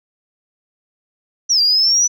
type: exponential two-way sweep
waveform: sine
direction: down then up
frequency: 5990 to 4699 to 5990 Hz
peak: -10 dBFS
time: 1.49-2.08 s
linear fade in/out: 20 ms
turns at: 1.61 s
effects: tanh soft clip ceiling -6 dBFS